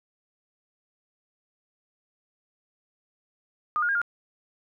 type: tone with pitch steps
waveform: sine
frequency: 1222 / 1428 / 1616 / 1413 Hz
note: D#6 / F6 / G#6 / F6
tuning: -32 / +38 / -48 / +20 cents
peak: -22 dBFS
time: 3.76-4.016 s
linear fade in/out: 0 ms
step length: 64 ms
effects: none